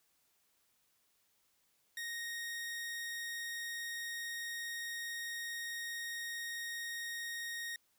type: tone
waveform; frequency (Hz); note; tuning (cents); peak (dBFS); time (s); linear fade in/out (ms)
sawtooth; 1864.7; A#6; 0; -36; 1.97-7.76; 2
effects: white hiss -75 dBFS RMS until 7.98 s